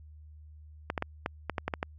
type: clicks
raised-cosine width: 0.5 ms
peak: -15 dBFS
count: 9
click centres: 0.901 / 0.978 / 1.024 / 1.261 / 1.497 / 1.582 / 1.68 / 1.738 / 1.829 s
effects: added 76 Hz sine -48 dBFS peak until 1.98 s + AAC 64 kbps